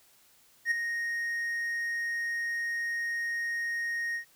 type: tone with ADSR envelope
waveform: triangle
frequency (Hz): 1864.7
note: A#6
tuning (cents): 0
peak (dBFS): -20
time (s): 0.65-4.25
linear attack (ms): 64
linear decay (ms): 6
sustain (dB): -8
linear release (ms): 99
effects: white hiss -62 dBFS RMS until 4.35 s